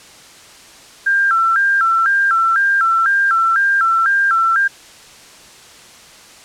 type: tone with vibrato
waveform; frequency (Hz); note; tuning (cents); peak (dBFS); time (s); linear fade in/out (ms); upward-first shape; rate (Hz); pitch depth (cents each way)
sine; 1464; F#6; -19; -11; 1.06-4.68; 10; square; 2; 150
effects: white hiss -41 dBFS RMS until 6.44 s + low-pass 8000 Hz 12 dB/octave